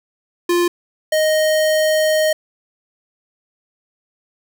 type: tone pair in turn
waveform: square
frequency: 349.2 / 622.2 Hz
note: F4 / D#5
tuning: 0 / 0 cents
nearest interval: minor seventh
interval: 1000 cents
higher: second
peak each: -14 dBFS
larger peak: neither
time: 0.49-0.68 / 1.12-2.33 s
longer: second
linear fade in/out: 5 ms
effects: none